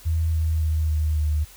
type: tone with pitch steps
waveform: sine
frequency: 81.2 / 79.81 / 78.43 / 77.09 / 75.76 Hz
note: E2 / D#2 / D#2 / D#2 / D#2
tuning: -26 / +45 / +14 / -15 / -46 cents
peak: -19 dBFS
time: 0.05-1.45 s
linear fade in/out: 20 ms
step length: 280 ms
effects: added 44 Hz sine -51 dBFS peak until 1.56 s + white hiss -48 dBFS RMS until 1.56 s